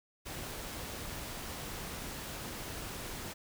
pink noise, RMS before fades -42 dBFS, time 0.25-3.34 s, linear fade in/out 20 ms, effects none

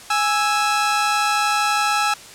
sawtooth tone pair together, 830.6 / 1318.5 Hz, G#5 / E6, 0 / 0 cents, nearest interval minor sixth, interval 800 cents, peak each -16 dBFS, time 0.1-2.14 s, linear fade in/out 5 ms, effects white hiss -40 dBFS RMS until 2.34 s + low-pass 9000 Hz 12 dB/octave

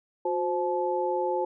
sine tone cluster, 361.8 / 522 / 864 Hz, F#4 / C5 / A5, -39 / -4 / -32 cents, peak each -29 dBFS, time 0.25-1.45 s, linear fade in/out 5 ms, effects none

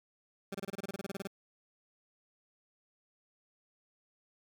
20% pulse tone bursts, 196 Hz, G3, in tune, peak -32 dBFS, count 15, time 0.52-1.274 s, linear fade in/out 5 ms, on 26 ms, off 26 ms, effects 12-bit

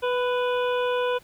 harmonic tone with a mistuned harmonic, 493.9 Hz, B4, in tune, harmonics 1 / 2 / 3 / 5 / 6 / 7, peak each -23 / -29 / -33 / -37 / -39 / -40 dBFS, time 0.02-1.19 s, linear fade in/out 20 ms, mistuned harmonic 2, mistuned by +16 cents, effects pink hiss -55 dBFS RMS until 1.23 s

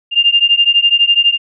sine beating tone pair, 2797 / 2809 Hz, F7 / F7, +2 / +9 cents, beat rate 12 Hz, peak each -11 dBFS, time 0.11-1.38 s, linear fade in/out 50 ms, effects none

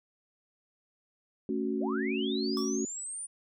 sine chord, F# minor, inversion first, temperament just, 222 / 277.5 / 370 Hz, A3 / C#4 / F#4, +16 / +2 / 0 cents, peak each -33 dBFS, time 1.49-2.85 s, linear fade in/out 2 ms
sine linear sweep, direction up, 444.9 to 9450 Hz, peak -36 dBFS, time 1.8-3.27 s, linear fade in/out 20 ms
square tone with exponential decay, 1145 Hz, D6, 44 cents flat, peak -36 dBFS, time 2.57-2.85 s, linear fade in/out 1 ms, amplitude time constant 59 ms
effects none

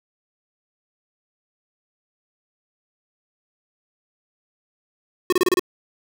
square tone bursts, 364.5 Hz, F#4, 26 cents flat, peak -15 dBFS, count 6, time 5.3-5.595 s, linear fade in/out 2 ms, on 25 ms, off 29 ms, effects none

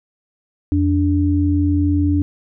sine tone pair together, 86.49 / 290.9 Hz, F2 / D4, -16 / -16 cents, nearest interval octave + major sixth, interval 2100 cents, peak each -16 dBFS, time 0.72-2.22 s, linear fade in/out 0 ms, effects none

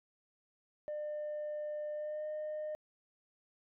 sine tone with pitch glide, 600 to 610.8 Hz, D5 to D#5, +37 to -32 cents, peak -35 dBFS, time 0.88-2.75 s, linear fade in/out 0 ms, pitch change +31 cents, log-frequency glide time 1.93-2.26 s, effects tanh soft clip ceiling -35 dBFS

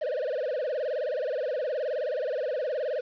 triangle tone with vibrato, 554.4 Hz, C#5, in tune, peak -25 dBFS, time 0.01-3.01 s, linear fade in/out 10 ms, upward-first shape sine, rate 19 Hz, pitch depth 230 cents each way, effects resampled to 11025 Hz + 9-bit

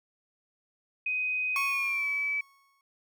sine tone with pitch glide, 2507 to 2299 Hz, D#7 to D7, +12 to -37 cents, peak -27 dBFS, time 1.06-2.41 s, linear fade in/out 5 ms, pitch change -149 cents, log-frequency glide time 1.65-2.07 s
30% pulse tone with exponential decay, 1103 Hz, C#6, 9 cents flat, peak -26 dBFS, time 1.56-2.81 s, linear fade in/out 1 ms, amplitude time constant 270 ms
effects none

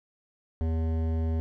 sine tone with hard clipping, 80.9 Hz, E2, 32 cents flat, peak -27 dBFS, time 0.61-1.4 s, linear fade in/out 0 ms, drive 14 dB, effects none

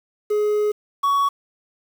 triangle tone pair in turn, 420 / 1121.3 Hz, G#4 / C#6, +19 / +20 cents, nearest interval octave + perfect fourth, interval 1701 cents, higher second, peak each -15 / -14 dBFS, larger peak second, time 0.3-0.72 / 1.03-1.29 s, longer first, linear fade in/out 10 ms, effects 7-bit

